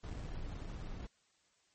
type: noise with sample-and-hold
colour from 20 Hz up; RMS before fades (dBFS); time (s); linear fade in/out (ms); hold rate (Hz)
brown; -43; 0.03-1.07; 10; 2450
effects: white hiss -73 dBFS RMS until 1.74 s + MP3 32 kbps